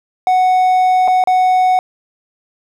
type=tone with dropouts; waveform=triangle; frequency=740 Hz; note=F#5; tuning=in tune; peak=-7 dBFS; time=0.27-1.79 s; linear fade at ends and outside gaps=1 ms; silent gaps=1.077-1.081 / 1.239-1.273 s; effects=none